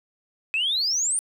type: exponential sweep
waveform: sine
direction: up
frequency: 2508 to 9397 Hz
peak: -20 dBFS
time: 0.54-1.19 s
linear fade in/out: 0 ms
effects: tanh soft clip ceiling -17 dBFS + 10-bit